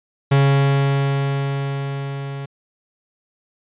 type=tone with level ramp; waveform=45% pulse; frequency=138.59 Hz; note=C#3; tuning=in tune; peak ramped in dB=-11 to -27 dBFS; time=0.31-2.46 s; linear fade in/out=10 ms; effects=resampled to 8000 Hz